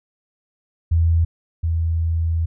sine tone pair in turn, 82.9 / 82.37 Hz, E2 / E2, +10 / -1 cents, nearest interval unison, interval 11 cents, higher first, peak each -13 / -17 dBFS, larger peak first, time 0.91-1.25 / 1.63-2.46 s, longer second, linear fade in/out 10 ms, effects none

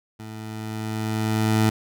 20% pulse tone with level ramp, 109.4 Hz, A2, 9 cents flat, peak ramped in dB -31 to -11 dBFS, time 0.19-1.7 s, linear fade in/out 10 ms, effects none

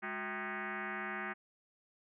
sine tone with frequency modulation, 207.7 Hz, G#3, in tune, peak -37 dBFS, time 0.02-1.34 s, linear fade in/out 20 ms, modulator 286 Hz, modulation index 7, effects none

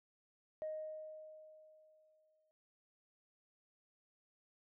sine tone with exponential decay, 622.3 Hz, D#5, in tune, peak -37 dBFS, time 0.62-2.51 s, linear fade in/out 0 ms, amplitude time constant 410 ms, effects noise-tail reverb RT60 0.6 s tail -19 dB re dry + tanh soft clip ceiling -35 dBFS

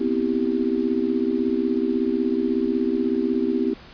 sine chord, C major seventh, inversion third, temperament just, 245.3 / 261.6 / 327 / 392.4 Hz, B3 / C4 / E4 / G4, -12 / 0 / -14 / +2 cents, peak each -25 dBFS, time 0-3.74 s, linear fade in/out 10 ms, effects pink hiss -45 dBFS RMS until 3.93 s + resampled to 11025 Hz

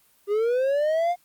triangle linear sweep, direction up, 397.1 to 716 Hz, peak -18 dBFS, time 0.27-1.16 s, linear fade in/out 50 ms, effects white hiss -61 dBFS RMS until 1.24 s + Opus 24 kbps

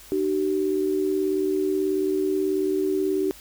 sine tone pair together, 302.9 / 381.3 Hz, D#4 / G4, -46 / -48 cents, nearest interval major third, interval 398 cents, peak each -26 / -22 dBFS, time 0.12-3.31 s, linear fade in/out 0 ms, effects added 50 Hz sine -53 dBFS peak until 3.4 s + white hiss -47 dBFS RMS until 3.4 s

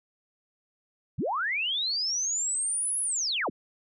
sine linear two-way sweep, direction up then down, 76.6 to 10730 to 76.6 Hz, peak -26 dBFS, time 1.18-3.5 s, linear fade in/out 10 ms, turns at 3 s, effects none

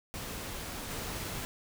pink noise with level steps, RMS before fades -40 / -38 dBFS, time 0.14-1.45 s, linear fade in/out 0 ms, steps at 0.9 s, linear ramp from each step 5 ms, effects none

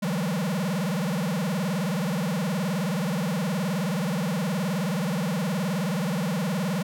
square tone with vibrato, 180.4 Hz, F#3, 44 cents flat, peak -25 dBFS, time 0.02-6.83 s, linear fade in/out 10 ms, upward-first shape sine, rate 19 Hz, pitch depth 270 cents each way, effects none

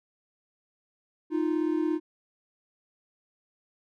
triangle tone pair together, 311.1 / 348.6 Hz, D#4 / F4, 0 / -3 cents, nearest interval major second, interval 197 cents, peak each -24 / -27 dBFS, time 1.3-2 s, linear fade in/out 50 ms, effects none

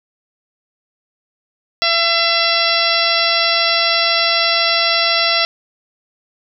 harmonic tone, 674 Hz, E5, 38 cents sharp, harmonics 1 / 2 / 3 / 4 / 5 / 6 / 7 / 8, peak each -21 / -21 / -21 / -21 / -21 / -21 / -21 / -21 dBFS, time 1.82-5.45 s, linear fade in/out 0 ms, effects none

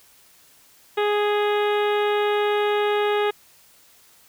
harmonic tone, 415.3 Hz, G#4, in tune, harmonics 1 / 2 / 3 / 4 / 5 / 6 / 7 / 8 / 9, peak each -20 / -26 / -30 / -32 / -34 / -36 / -37 / -38 / -39 dBFS, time 0.97-3.31 s, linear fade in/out 10 ms, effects white hiss -54 dBFS RMS until 4.28 s

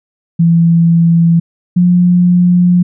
sine tone pair in turn, 167.7 / 177.59 Hz, E3 / F3, +30 / +29 cents, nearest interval minor second, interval 99 cents, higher second, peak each -5 dBFS, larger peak neither, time 0.39-1.4 / 1.76-2.83 s, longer second, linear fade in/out 10 ms, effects none

